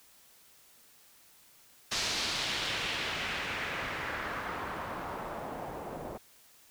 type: noise with low-pass filter sweep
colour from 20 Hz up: white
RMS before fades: -36 dBFS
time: 1.91-6.18 s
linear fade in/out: 10 ms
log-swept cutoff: 5100 to 600 Hz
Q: 1.5
effects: white hiss -60 dBFS RMS until 6.7 s